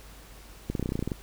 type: clicks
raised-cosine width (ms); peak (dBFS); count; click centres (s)
3; -16; 12; 0.7 / 0.752 / 0.796 / 0.827 / 0.859 / 0.891 / 0.921 / 0.955 / 0.992 / 1.026 / 1.076 / 1.118
effects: added 50 Hz sine -48 dBFS peak until 1.22 s + pink hiss -51 dBFS RMS until 1.22 s